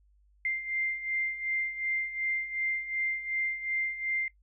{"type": "beating tone pair", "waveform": "sine", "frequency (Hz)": [2093, 2095.7], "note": ["C7", "C7"], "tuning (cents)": [0, 2], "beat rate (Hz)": 2.7, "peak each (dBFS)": [-36, -31], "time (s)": [0.45, 4.28], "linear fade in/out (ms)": 2, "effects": ["noise-tail reverb RT60 0.1 s tail -17 dB re dry", "added 50 Hz sine -61 dBFS peak until 4.42 s"]}